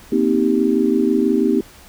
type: chord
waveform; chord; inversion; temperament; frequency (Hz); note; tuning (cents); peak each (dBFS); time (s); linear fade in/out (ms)
sine; C minor seventh; third; just; 235.5 / 261.6 / 314 / 392.4; Bb3 / C4 / Eb4 / G4; +18 / 0 / +16 / +2; -19; 0.12-1.61; 5
effects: pink hiss -44 dBFS RMS until 1.88 s